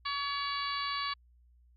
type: harmonic tone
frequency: 566 Hz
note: C#5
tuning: 36 cents sharp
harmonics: 2 / 3 / 4 / 5 / 6 / 7 / 8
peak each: -34 / -42 / -41 / -44 / -43 / -42 / -40 dBFS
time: 0.05-1.14 s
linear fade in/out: 10 ms
effects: added 60 Hz sine -59 dBFS peak until 1.76 s + MP3 48 kbps